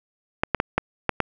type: clicks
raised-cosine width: 0.5 ms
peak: -4 dBFS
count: 6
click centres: 0.435 / 0.547 / 0.601 / 0.78 / 1.093 / 1.203 s
effects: none